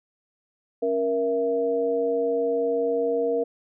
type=tone cluster; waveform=sine; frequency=275.3 / 470.1 / 664 Hz; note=C#4 / A#4 / E5; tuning=-12 / +15 / +12 cents; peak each=-31 / -22 / -29 dBFS; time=0.82-3.44 s; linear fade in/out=10 ms; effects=none